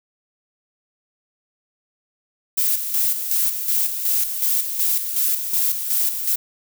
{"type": "noise with tremolo", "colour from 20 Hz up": "violet", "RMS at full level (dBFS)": -19, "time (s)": [2.57, 6.36], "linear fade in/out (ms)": 10, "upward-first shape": "square", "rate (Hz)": 2.7, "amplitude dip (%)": 55, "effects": []}